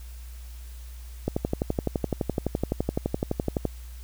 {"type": "click train", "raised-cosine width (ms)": 2, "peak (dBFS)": -11, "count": 29, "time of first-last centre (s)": [1.28, 3.653], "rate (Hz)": 11.8, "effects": ["added 60 Hz sine -38 dBFS peak until 4.03 s", "white hiss -53 dBFS RMS until 4.03 s"]}